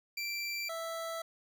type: tone pair in turn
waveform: 25% pulse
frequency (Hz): 2349 / 659.2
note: D7 / E5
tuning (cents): 0 / 0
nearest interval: octave + minor seventh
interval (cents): 2200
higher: first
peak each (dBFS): -31 / -33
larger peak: first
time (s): 0.17-0.69 / 0.69-1.22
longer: second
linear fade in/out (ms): 5
effects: none